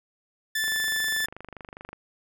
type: tone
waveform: sawtooth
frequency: 1756 Hz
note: A6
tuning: 4 cents flat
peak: -21 dBFS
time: 0.55-1.26 s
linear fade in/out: 5 ms
type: click train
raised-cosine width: 0.5 ms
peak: -25 dBFS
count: 33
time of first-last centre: 0.64-1.93 s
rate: 24.8 Hz
effects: none